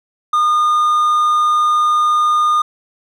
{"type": "tone", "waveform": "triangle", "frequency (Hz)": 1219, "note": "D#6", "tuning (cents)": -36, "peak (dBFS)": -9, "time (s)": [0.33, 2.62], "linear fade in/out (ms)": 5, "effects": []}